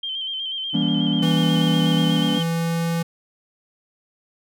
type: tone with vibrato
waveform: sine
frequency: 3135 Hz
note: G7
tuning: 1 cent flat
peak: -25 dBFS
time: 0.03-2.43 s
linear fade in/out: 5 ms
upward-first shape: square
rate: 8.2 Hz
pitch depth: 34 cents each way
type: chord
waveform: triangle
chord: E diminished seventh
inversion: none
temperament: just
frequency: 164.81 / 197.78 / 237.3 / 284.8 Hz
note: E3 / G3 / Bb3 / Db4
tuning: 0 / +16 / +31 / +47 cents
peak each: -22 dBFS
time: 0.73-2.4 s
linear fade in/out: 20 ms
type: tone with pitch glide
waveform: square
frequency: 164.81 to 167.3 Hz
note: E3 to E3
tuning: 0 to +26 cents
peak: -21 dBFS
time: 1.22-3.03 s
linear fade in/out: 10 ms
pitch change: +26 cents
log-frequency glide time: 1.95-2.92 s
effects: none